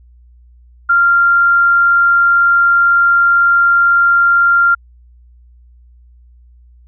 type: tone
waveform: sine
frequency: 1389 Hz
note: F6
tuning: 10 cents flat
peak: -7 dBFS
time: 0.89-4.75 s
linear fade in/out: 10 ms
effects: added 60 Hz sine -41 dBFS peak until 6.87 s